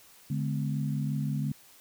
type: tone cluster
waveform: sine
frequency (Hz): 145.3 / 211.2 / 254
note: D3 / G#3 / B3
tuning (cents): -18 / +29 / +49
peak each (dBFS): -29 / -34 / -37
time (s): 0.3-1.52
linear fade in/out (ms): 5
effects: white hiss -56 dBFS RMS until 1.8 s